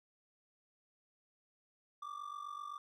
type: ring-modulated tone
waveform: triangle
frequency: 1174.7 Hz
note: D6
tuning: in tune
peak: -38 dBFS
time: 2.02-2.78 s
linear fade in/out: 2 ms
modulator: 23.9 Hz
effects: none